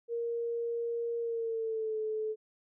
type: tone with pitch glide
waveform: sine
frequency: 467.7 to 433.9 Hz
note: A#4 to A4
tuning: +6 to -24 cents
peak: -31 dBFS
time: 0.08-2.36 s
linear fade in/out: 50 ms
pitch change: -130 cents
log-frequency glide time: 1.19-1.98 s
effects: none